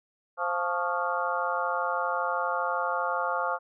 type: harmonic tone with a mistuned harmonic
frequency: 174.8 Hz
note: F3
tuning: 2 cents sharp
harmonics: 3 / 4 / 5 / 6 / 7 / 8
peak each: -33 / -33 / -33 / -33 / -33 / -33 dBFS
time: 0.37-3.59 s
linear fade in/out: 50 ms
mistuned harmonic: 6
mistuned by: +100 cents
effects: none